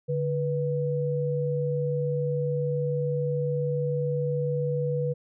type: tone pair together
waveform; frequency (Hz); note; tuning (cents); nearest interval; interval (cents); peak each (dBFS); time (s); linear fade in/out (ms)
sine; 145.5 / 489.4; D3 / B4; -16 / -16; octave + major sixth; 2100; -27; 0.08-5.14; 20
effects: none